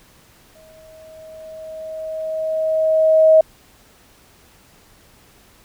sine tone with exponential growth, 634 Hz, D#5, 32 cents sharp, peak -6 dBFS, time 0.55-3.41 s, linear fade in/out 5 ms, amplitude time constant 620 ms, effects pink hiss -51 dBFS RMS until 5.64 s

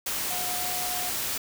sine tone in noise, 723 Hz, F#5, 40 cents flat, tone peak -35 dBFS, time 0.3-1.1 s, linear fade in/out 5 ms, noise white, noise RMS -30 dBFS, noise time 0.06-1.38 s, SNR -8 dB, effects none

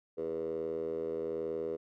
10% pulse tone with band-pass filter, 81.1 Hz, E2, 28 cents flat, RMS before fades -36 dBFS, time 0.17-1.77 s, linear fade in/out 20 ms, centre 450 Hz, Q 8, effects none

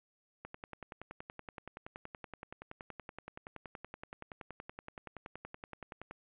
click train, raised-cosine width 0.5 ms, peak -29 dBFS, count 61, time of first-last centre 0.45-6.11 s, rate 10.6 Hz, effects resampled to 8000 Hz + 10-bit

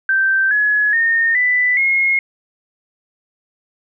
sine tone with pitch steps, 1560 / 1691.4 / 1833.9 / 1988.3 / 2156 Hz, G6 / G#6 / A#6 / B6 / C#7, -9 / +31 / -29 / +11 / -49 cents, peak -12 dBFS, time 0.09-2.19 s, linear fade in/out 2 ms, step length 420 ms, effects none

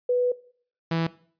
sine / sawtooth tone pair in turn, 493.9 / 164.82 Hz, B4 / E3, 0 / 0 cents, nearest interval octave + perfect fifth, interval 1900 cents, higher first, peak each -19 dBFS, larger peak neither, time 0.09-0.32 / 0.91-1.07 s, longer first, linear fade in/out 5 ms, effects noise-tail reverb RT60 0.5 s tail -19 dB re dry + resampled to 11025 Hz

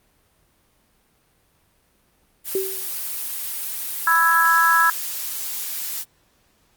blue noise, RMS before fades -28 dBFS, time 2.44-6.05 s, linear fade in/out 50 ms
sine tone with exponential decay, 383.5 Hz, G4, 38 cents flat, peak -17 dBFS, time 2.55-2.92 s, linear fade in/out 2 ms, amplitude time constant 79 ms
sine chord, E major, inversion second, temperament equal with one note detuned, 994.1 / 1318.5 / 1661.2 Hz, B5 / E6 / G#6, +11 / 0 / 0 cents, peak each -21 / -17 / -17 dBFS, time 4.07-4.9 s, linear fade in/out 2 ms
effects pink hiss -62 dBFS RMS until 6.76 s + Opus 32 kbps

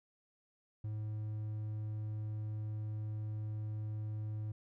triangle tone, 107.2 Hz, A2, 45 cents flat, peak -35 dBFS, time 0.84-4.52 s, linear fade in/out 5 ms, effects none

